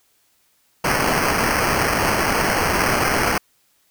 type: noise with sample-and-hold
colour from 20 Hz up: white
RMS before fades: -19 dBFS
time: 0.84-3.38 s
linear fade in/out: 5 ms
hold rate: 3675 Hz
effects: white hiss -62 dBFS RMS until 3.9 s